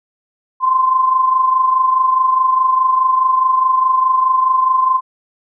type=tone pair together; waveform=sine; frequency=1036 / 1060.8 Hz; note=C6 / C6; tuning=-17 / +23 cents; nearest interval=unison; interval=40 cents; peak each=-11 / -19 dBFS; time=0.6-5.01 s; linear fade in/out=50 ms; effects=none